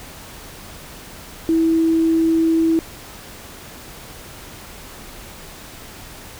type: tone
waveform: sine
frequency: 326.1 Hz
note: E4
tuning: 19 cents flat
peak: -13 dBFS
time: 1.49-2.79 s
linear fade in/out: 0 ms
effects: pink hiss -38 dBFS RMS until 6.39 s